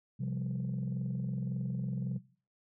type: chord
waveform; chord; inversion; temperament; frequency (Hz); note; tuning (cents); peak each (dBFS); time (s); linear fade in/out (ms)
sine; C suspended fourth; none; just; 130.81 / 174.42 / 196.22; C3 / F3 / G3; 0 / -2 / +2; -33 / -37 / -38; 0.19-2.19; 20
effects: noise-tail reverb RT60 0.4 s tail -19 dB re dry + tanh soft clip ceiling -28 dBFS